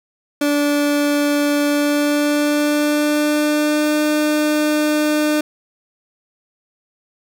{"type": "tone with pitch glide", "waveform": "30% pulse", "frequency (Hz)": [290.5, 302], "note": ["D4", "D4"], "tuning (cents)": [-19, 48], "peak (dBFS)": -12, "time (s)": [0.41, 5.41], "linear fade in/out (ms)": 5, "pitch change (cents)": 67, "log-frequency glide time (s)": [1.66, 4.01], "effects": []}